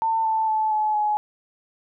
sine tone with pitch steps, 897 / 883.1 / 869.5 / 856 / 842.8 Hz, A5 / A5 / A5 / A5 / G#5, +33 / +6 / -21 / -48 / +25 cents, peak -19 dBFS, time 0.02-1.17 s, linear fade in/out 0 ms, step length 230 ms, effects none

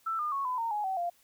sine tone with pitch steps, 1328 / 1210.8 / 1103.9 / 1006.4 / 917.6 / 836.6 / 762.7 / 695.4 Hz, E6 / D#6 / C#6 / B5 / A#5 / G#5 / G5 / F5, +12 / -48 / -8 / +32 / -28 / +12 / -48 / -8 cents, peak -29 dBFS, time 0.06-1.1 s, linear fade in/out 10 ms, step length 130 ms, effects white hiss -65 dBFS RMS until 1.23 s

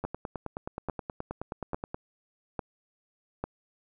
two click trains, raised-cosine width 1 ms, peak -17 / -20 dBFS, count 5 / 19, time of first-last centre 0.05-3.44 / 0.04-1.945 s, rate 1.18 / 9.45 Hz, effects none

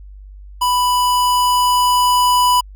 square tone with level ramp, 990 Hz, B5, 4 cents sharp, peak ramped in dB -14 to -11 dBFS, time 0.61-2.61 s, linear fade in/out 10 ms, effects added 49 Hz sine -34 dBFS peak until 2.75 s

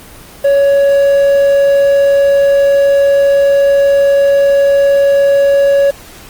triangle tone with quantisation, 559 Hz, C#5, 14 cents sharp, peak -4 dBFS, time 0.44-5.91 s, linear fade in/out 10 ms, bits 5, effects pink hiss -35 dBFS RMS until 6.29 s + Opus 24 kbps

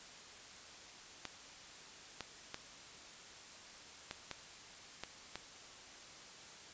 clicks, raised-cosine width 0.2 ms, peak -24 dBFS, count 7, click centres 1.253 / 2.207 / 2.544 / 4.111 / 4.313 / 5.036 / 5.356 s, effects white hiss -54 dBFS RMS until 6.73 s + resampled to 16000 Hz

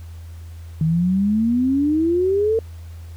sine exponential sweep, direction up, 154.6 to 457.2 Hz, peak -15 dBFS, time 0.81-2.59 s, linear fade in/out 2 ms, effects added 83 Hz sine -33 dBFS peak until 3.16 s + pink hiss -52 dBFS RMS until 3.16 s

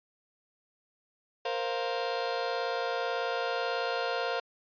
sawtooth chord, Bb suspended second, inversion none, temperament just, 466.2 / 524.4 / 699.2 Hz, Bb4 / C5 / F5, 0 / +4 / +2 cents, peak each -30 dBFS, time 1.45-4.4 s, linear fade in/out 5 ms, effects resampled to 11025 Hz

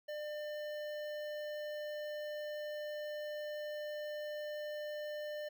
square tone with notch filter, 599 Hz, D5, 34 cents sharp, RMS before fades -42 dBFS, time 0.08-5.49 s, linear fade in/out 10 ms, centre 8900 Hz, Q 0.52, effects none

